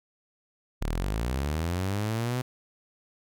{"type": "linear sweep", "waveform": "sawtooth", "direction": "up", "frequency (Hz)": [33.98, 128.3], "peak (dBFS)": -23, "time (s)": [0.81, 2.42], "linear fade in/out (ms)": 10, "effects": []}